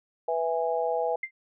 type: harmonic tone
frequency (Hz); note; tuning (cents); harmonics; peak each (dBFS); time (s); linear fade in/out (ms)
164.81; E3; 0; 3 / 4 / 5; -28 / -29 / -30; 0.28-1.16; 5
type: tone with exponential decay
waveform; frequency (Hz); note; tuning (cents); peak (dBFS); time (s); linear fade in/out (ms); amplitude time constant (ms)
sine; 2092; C7; -1; -25; 1.23-1.31; 5; 17
effects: none